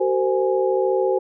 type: tone cluster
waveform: sine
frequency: 378.9 / 452.9 / 515 / 831 Hz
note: F#4 / A#4 / C5 / G#5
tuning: +41 / -50 / -28 / +1 cents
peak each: -20 / -26 / -21 / -27 dBFS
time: 0-1.19 s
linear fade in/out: 10 ms
effects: none